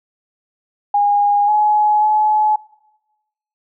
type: tone with pitch steps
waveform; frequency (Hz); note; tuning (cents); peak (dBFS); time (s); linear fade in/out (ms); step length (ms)
sine; 818 / 844 / 853; G#5 / G#5 / G#5; -26 / +28 / +46; -11; 0.94-2.56; 5; 540
effects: noise-tail reverb RT60 1.0 s tail -22 dB re dry